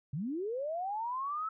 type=linear sweep; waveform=sine; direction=up; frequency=125.3 to 1318.5 Hz; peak=-33 dBFS; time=0.13-1.49 s; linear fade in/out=5 ms; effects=none

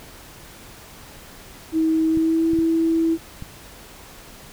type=tone with pitch glide; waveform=sine; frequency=320 to 327.3 Hz; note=D#4 to E4; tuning=+49 to -12 cents; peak=-16 dBFS; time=1.72-3.18 s; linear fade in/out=50 ms; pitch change=+39 cents; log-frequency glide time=2.08-2.46 s
type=clicks; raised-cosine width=5 ms; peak=-20 dBFS; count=4; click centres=2.173 / 2.534 / 2.589 / 3.424 s
effects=pink hiss -43 dBFS RMS until 4.52 s

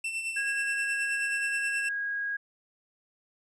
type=tone with tremolo; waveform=45% pulse; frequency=2683 Hz; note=E7; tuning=30 cents sharp; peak=-29 dBFS; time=0.04-1.89 s; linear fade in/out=5 ms; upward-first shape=sine; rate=9.4 Hz; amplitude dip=50%
type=tone; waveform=sine; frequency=1642 Hz; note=G#6; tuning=20 cents flat; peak=-29 dBFS; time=0.36-2.37 s; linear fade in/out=10 ms
effects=resampled to 24000 Hz

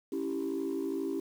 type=chord; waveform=sine; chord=C# diminished; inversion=none; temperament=equal; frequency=277.2 / 329.6 / 392 Hz; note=C#4 / E4 / G4; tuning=0 / 0 / 0 cents; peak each=-34 dBFS; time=0.12-1.2 s; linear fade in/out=5 ms; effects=tanh soft clip ceiling -26 dBFS + 9-bit

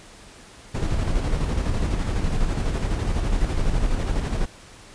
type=noise with tremolo; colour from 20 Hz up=brown; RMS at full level=-21 dBFS; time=0.74-4.46 s; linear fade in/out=10 ms; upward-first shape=square; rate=12 Hz; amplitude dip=35%; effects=pink hiss -46 dBFS RMS until 4.94 s + resampled to 22050 Hz

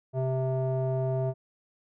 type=tone with low-pass filter; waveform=square; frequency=130.81 Hz; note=C3; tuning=in tune; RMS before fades=-28 dBFS; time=0.13-1.34 s; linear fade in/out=50 ms; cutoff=630 Hz; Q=3.4; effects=none

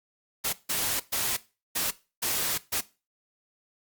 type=noise bursts at uneven times; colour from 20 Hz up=white; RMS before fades=-28 dBFS; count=6; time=0.44-0.53 / 0.69-1 / 1.12-1.37 / 1.75-1.91 / 2.22-2.58 / 2.72-2.81 s; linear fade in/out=10 ms; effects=noise-tail reverb RT60 0.3 s tail -18 dB re dry + Opus 48 kbps

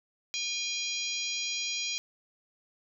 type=harmonic tone with a mistuned harmonic; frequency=811 Hz; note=G#5; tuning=41 cents flat; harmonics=3 / 4 / 5 / 6 / 7 / 8; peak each=-36 / -37 / -38 / -39 / -39 / -40 dBFS; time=0.34-1.98 s; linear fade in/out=0 ms; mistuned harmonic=8; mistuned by=+53 cents; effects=none

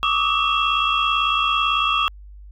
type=tone cluster; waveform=sine; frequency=1145 / 1203 / 1283 / 2702 / 3293 Hz; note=D6 / D6 / E6 / E7 / G#7; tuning=-44 / +41 / -47 / +42 / -15 cents; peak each=-23 dBFS; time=0.03-2.08 s; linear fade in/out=0 ms; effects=tanh soft clip ceiling -7 dBFS + added 50 Hz sine -38 dBFS peak until 2.51 s

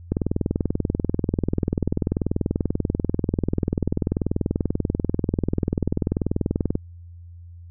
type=click train; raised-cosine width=3 ms; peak=-8 dBFS; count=137; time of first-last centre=0.12-6.754 s; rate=20.5 Hz; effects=added 86 Hz sine -39 dBFS peak until 7.7 s

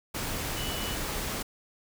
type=tone in noise; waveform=sine; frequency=2960 Hz; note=F#7; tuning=in tune; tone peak=-38 dBFS; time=0.56-0.95 s; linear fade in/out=10 ms; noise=pink; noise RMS=-33 dBFS; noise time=0.14-1.43 s; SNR=-8 dB; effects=none

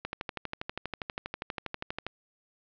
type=click train; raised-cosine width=0.3 ms; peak=-17 dBFS; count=26; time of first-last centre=0.05-2.066 s; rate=12.4 Hz; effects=low-pass 4000 Hz 12 dB/octave

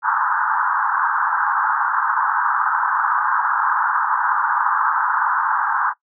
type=band-pass noise; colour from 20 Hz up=pink; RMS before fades=-19 dBFS; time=0.02-5.94 s; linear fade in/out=50 ms; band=850 to 1600 Hz; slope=96 dB/octave; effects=noise-tail reverb RT60 0.1 s tail -19 dB re dry

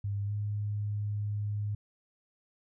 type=tone with pitch glide; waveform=sine; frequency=100.9 to 103.8 Hz; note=G#2 to G#2; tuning=-49 to 0 cents; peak=-30 dBFS; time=0.04-1.75 s; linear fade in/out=5 ms; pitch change=+49 cents; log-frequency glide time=0.25-0.32 s; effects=none

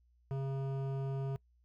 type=tone with hard clipping; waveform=triangle; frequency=135.7 Hz; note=C#3; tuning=36 cents flat; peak=-36 dBFS; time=0.31-1.36 s; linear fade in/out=0 ms; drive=17 dB; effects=noise-tail reverb RT60 0.1 s tail -23 dB re dry + added 60 Hz sine -66 dBFS peak until 1.64 s

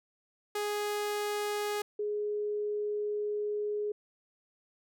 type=tone pair in turn; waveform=sawtooth / sine; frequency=415.3 / 417.5 Hz; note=G#4 / G#4; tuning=0 / +9 cents; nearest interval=unison; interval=9 cents; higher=second; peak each=-27 / -30 dBFS; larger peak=first; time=0.55-1.82 / 1.99-3.92 s; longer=second; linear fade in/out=5 ms; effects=none

